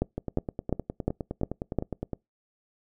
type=two click trains; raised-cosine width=2 ms; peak=-11 / -18 dBFS; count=6 / 20; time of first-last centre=0.02-1.787 / 0.18-2.133 s; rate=2.83 / 9.73 Hz; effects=noise-tail reverb RT60 0.2 s tail -25 dB re dry